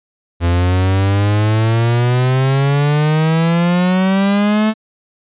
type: exponential sweep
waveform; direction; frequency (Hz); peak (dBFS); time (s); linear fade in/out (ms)
45% pulse; up; 84.8 to 220; -11; 0.4-4.74; 50
effects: resampled to 8000 Hz